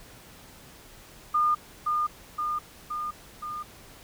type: tone with echo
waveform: sine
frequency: 1214 Hz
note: D#6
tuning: 43 cents flat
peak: -20 dBFS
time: 1.34-1.55 s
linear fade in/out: 10 ms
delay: 520 ms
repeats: 4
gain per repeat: -3 dB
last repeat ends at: 3.63 s
effects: pink hiss -50 dBFS RMS until 4.03 s